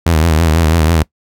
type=tone with vibrato; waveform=sawtooth; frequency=80.8 Hz; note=E2; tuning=34 cents flat; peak=-5 dBFS; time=0.06-1.03 s; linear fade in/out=5 ms; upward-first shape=triangle; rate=6.1 Hz; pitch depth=110 cents each way; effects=noise-tail reverb RT60 0.1 s tail -22 dB re dry

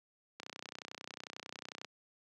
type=click train; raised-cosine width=0.2 ms; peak=-26 dBFS; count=46; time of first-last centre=0.4-1.847 s; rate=31.1 Hz; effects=high-pass 200 Hz 12 dB/octave

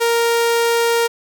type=tone; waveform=sawtooth; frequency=466.2 Hz; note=A#4; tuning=in tune; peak=-10 dBFS; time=0-1.08 s; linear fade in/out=20 ms; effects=none

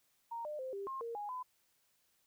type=tone with pitch steps; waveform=sine; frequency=929 / 601 / 520 / 396.8 / 1066 / 464.5 / 826 / 1009 Hz; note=A#5 / D5 / C5 / G4 / C6 / A#4 / G#5 / B5; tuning=-6 / +40 / -11 / +21 / +32 / -6 / -10 / +37 cents; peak=-39 dBFS; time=0.31-1.43 s; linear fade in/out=10 ms; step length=140 ms; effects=white hiss -75 dBFS RMS until 2.26 s

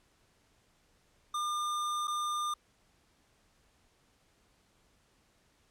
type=tone with dropouts; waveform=square; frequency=1204 Hz; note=D6; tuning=43 cents sharp; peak=-32 dBFS; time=1.34-2.54 s; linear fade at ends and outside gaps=5 ms; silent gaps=2.073-2.078 s; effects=pink hiss -69 dBFS RMS until 5.7 s + low-pass 10000 Hz 12 dB/octave

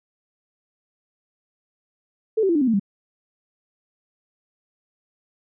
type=tone with pitch steps; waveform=sine; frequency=440 / 385.3 / 337.3 / 295.4 / 258.6 / 226.4 / 198.28 Hz; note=A4 / G4 / E4 / D4 / C4 / A3 / G3; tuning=0 / -30 / +40 / +10 / -20 / +50 / +20 cents; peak=-16 dBFS; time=2.37-2.797 s; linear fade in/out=10 ms; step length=61 ms; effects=none

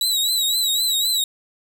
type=tone with vibrato; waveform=sawtooth; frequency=3900 Hz; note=B7; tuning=23 cents flat; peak=-15 dBFS; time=0.01-1.24 s; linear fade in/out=2 ms; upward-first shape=triangle; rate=3.9 Hz; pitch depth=91 cents each way; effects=none

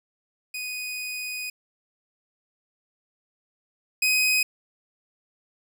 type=tone pair in turn; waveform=sawtooth; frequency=2489 / 2512 Hz; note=D#7 / D#7; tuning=0 / +16 cents; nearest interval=unison; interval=16 cents; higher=second; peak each=-27 / -16 dBFS; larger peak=second; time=0.54-1.5 / 4.02-4.43 s; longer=first; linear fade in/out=5 ms; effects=none

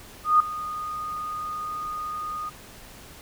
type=tone with ADSR envelope; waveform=sine; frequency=1232 Hz; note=D#6; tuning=17 cents flat; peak=-12 dBFS; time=0.24-2.5 s; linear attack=160 ms; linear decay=4 ms; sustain=-17 dB; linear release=17 ms; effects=pink hiss -46 dBFS RMS until 3.21 s

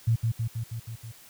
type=tone with echo; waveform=sine; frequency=114.1 Hz; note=A#2; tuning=37 cents flat; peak=-19 dBFS; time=0.07-0.16 s; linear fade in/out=10 ms; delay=160 ms; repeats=6; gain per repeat=-3 dB; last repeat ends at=1.12 s; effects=white hiss -52 dBFS RMS until 1.29 s

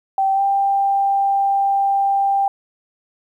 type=tone with pitch glide; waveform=sine; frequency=776 to 790.9 Hz; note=G5 to G5; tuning=-18 to +15 cents; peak=-14 dBFS; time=0.18-2.48 s; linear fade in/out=2 ms; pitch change=+33 cents; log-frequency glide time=0.34-0.41 s; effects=9-bit

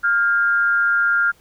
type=tone pair together; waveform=sine; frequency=1400 / 1615.4 Hz; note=F6 / G#6; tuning=+4 / -48 cents; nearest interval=major second; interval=248 cents; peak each=-15 / -22 dBFS; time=0.03-1.32 s; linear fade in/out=20 ms; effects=pink hiss -55 dBFS RMS until 1.4 s

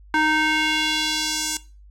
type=tone with band-pass filter sweep; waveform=square; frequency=310 Hz; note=D#4; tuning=6 cents flat; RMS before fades=-22 dBFS; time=0.14-1.57 s; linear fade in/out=2 ms; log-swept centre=1400 to 7200 Hz; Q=1.5; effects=noise-tail reverb RT60 0.3 s tail -17 dB re dry + added 50 Hz sine -44 dBFS peak until 1.9 s

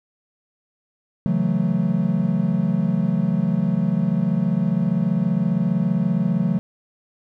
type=chord; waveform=triangle; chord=F# minor seventh; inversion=second; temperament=equal; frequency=138.59 / 164.81 / 185 / 220 Hz; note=C#3 / E3 / F#3 / A3; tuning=0 / 0 / 0 / 0 cents; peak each=-25 / -21 / -19 / -22 dBFS; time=1.26-6.59 s; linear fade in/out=0 ms; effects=none

